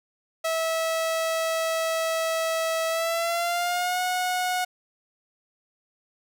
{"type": "tone with pitch glide", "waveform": "sawtooth", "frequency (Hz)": [650, 729.6], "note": ["E5", "F#5"], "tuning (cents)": [-24, -24], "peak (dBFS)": -20, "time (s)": [0.44, 4.65], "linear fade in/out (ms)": 10, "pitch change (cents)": 200, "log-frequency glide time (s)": [2.88, 4.01], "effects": []}